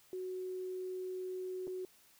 sine tone with dropouts, 370 Hz, F#4, in tune, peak -38 dBFS, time 0.13-1.85 s, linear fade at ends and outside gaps 1 ms, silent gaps 1.671-1.677 s, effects white hiss -65 dBFS RMS until 2.19 s

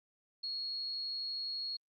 sine tone with amplitude modulation, 4314 Hz, C#8, 48 cents flat, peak -35 dBFS, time 0.43-1.77 s, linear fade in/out 10 ms, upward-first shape sine, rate 132 Hz, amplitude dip 25%, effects Opus 48 kbps

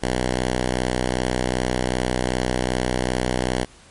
5% pulse tone, 62.6 Hz, B1, 24 cents sharp, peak -9 dBFS, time 0.02-3.65 s, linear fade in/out 10 ms, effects pink hiss -49 dBFS RMS until 3.9 s + MP3 48 kbps

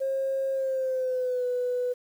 sine tone with pitch glide, 537 to 495.3 Hz, C5 to B4, +45 to +5 cents, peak -24 dBFS, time 0-1.94 s, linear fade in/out 20 ms, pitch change -140 cents, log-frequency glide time 0.53-1.46 s, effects tanh soft clip ceiling -20 dBFS + 9-bit

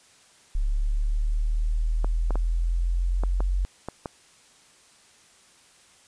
sine exponential sweep, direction up, 35.28 to 46.25 Hz, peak -21 dBFS, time 0.55-3.65 s, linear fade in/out 0 ms
clicks, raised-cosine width 1 ms, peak -17 dBFS, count 7, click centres 2.045 / 2.307 / 2.356 / 3.236 / 3.405 / 3.886 / 4.058 s
effects white hiss -56 dBFS RMS until 6.07 s + resampled to 22050 Hz

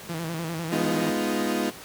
sawtooth tone with vibrato, 164.81 Hz, E3, in tune, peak -25 dBFS, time 0.09-1.1 s, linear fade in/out 5 ms, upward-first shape square, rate 10 Hz, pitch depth 57 cents each way
30% pulse chord, F half-diminished seventh, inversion first, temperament equal, 207.7 / 246.9 / 311.1 / 349.2 Hz, Ab3 / Cb4 / Eb4 / F4, 0 / 0 / 0 / 0 cents, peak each -27 dBFS, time 0.71-1.71 s, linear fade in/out 20 ms
effects pink hiss -42 dBFS RMS until 1.84 s + high-pass 100 Hz 12 dB/octave

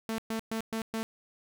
sawtooth tone bursts, 223.3 Hz, A3, 26 cents sharp, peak -27 dBFS, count 5, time 0.09-1.03 s, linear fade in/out 0 ms, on 92 ms, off 120 ms, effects none

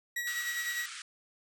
40% pulse tone with tremolo, 1920 Hz, B6, 49 cents flat, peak -30 dBFS, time 0.16-0.86 s, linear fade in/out 5 ms, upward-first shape sine, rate 9.9 Hz, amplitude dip 45%
pink band-pass noise, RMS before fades -44 dBFS, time 0.27-1.02 s, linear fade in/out 2 ms, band 1200 to 9600 Hz, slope 96 dB/octave
effects none

